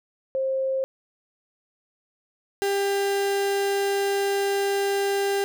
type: tone pair in turn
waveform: sine / 35% pulse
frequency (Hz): 531 / 397.8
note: C5 / G4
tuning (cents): +25 / +25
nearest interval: perfect fourth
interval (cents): 500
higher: first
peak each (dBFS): -22 / -20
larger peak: second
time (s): 0.35-0.84 / 2.62-5.44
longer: second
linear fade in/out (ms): 0
effects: none